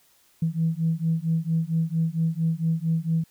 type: beating tone pair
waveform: sine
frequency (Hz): 161 / 165.4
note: E3 / E3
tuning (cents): -41 / +6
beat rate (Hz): 4.4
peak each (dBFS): -24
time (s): 0.42-3.24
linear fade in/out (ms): 5
effects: tanh soft clip ceiling -14 dBFS + white hiss -61 dBFS RMS until 3.3 s